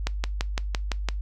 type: click train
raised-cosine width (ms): 0.2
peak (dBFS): -9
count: 7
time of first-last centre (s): 0.07-1.087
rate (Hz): 5.9
effects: noise-tail reverb RT60 0.2 s tail -21 dB re dry + added 50 Hz sine -27 dBFS peak until 1.21 s